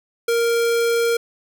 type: tone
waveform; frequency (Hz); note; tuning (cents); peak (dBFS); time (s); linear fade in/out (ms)
square; 466.2; A#4; 0; -17; 0.28-1.17; 5
effects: none